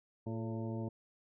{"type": "harmonic tone with a mistuned harmonic", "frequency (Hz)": 112.9, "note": "A2", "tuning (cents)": 45, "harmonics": [1, 2, 3, 4, 5, 6, 8], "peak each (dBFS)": [-39, -41, -44, -49, -49, -52, -53], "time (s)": [0.26, 0.89], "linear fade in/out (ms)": 10, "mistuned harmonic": 4, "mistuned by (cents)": -67, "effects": []}